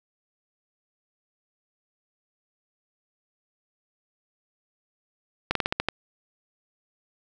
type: slowing click train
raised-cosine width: 0.3 ms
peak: -7 dBFS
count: 7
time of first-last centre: 5.51-5.886 s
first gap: 43 ms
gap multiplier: 1.15
effects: 8-bit